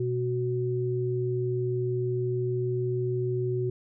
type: tone pair together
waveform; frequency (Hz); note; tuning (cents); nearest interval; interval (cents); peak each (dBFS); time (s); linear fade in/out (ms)
sine; 123.47 / 370; B2 / F#4; 0 / 0; octave + perfect fifth; 1900; -28; 0-3.7; 5
effects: none